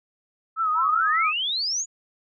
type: tone with vibrato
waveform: sine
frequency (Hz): 1285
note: E6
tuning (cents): -45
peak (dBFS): -20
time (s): 0.56-1.33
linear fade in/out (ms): 50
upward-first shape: triangle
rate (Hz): 5.1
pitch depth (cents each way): 81
type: exponential sweep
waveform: sine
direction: up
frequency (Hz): 901 to 7000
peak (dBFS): -23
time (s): 0.74-1.86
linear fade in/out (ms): 50
effects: none